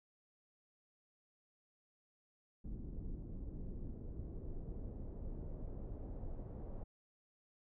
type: noise with low-pass filter sweep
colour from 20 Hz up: brown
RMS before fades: -45 dBFS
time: 2.64-6.84 s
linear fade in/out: 10 ms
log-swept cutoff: 300 to 640 Hz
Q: 1.3
effects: none